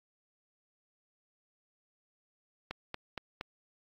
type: click train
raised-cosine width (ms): 0.3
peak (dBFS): -21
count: 4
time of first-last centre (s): 2.71-3.411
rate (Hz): 4.28
effects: AAC 48 kbps